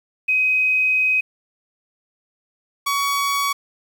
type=tone pair in turn; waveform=sine / sawtooth; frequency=2521 / 1125.9 Hz; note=D#7 / C#6; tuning=+22 / +27 cents; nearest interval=octave + major second; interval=1395 cents; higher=first; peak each=-15 dBFS; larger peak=neither; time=0.28-1.21 / 2.86-3.53 s; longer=first; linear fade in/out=10 ms; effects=8-bit